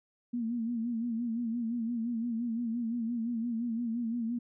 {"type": "tone with vibrato", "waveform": "sine", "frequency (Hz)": 232.8, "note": "A#3", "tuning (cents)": -2, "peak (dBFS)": -30, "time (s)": [0.33, 4.39], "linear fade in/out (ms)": 10, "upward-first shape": "sine", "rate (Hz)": 5.8, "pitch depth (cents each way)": 76, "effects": []}